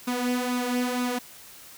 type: tone with flanger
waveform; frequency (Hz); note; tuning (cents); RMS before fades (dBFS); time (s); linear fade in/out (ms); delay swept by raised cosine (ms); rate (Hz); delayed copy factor
sawtooth; 247.5; B3; +4; -27; 0.07-1.19; 10; 0.78 to 3.68; 2.1; +0.55
effects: white hiss -47 dBFS RMS until 1.77 s